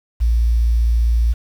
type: tone with quantisation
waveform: sine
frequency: 57.6 Hz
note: A#1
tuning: 20 cents flat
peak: -12 dBFS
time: 0.2-1.34 s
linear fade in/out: 20 ms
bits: 7
effects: none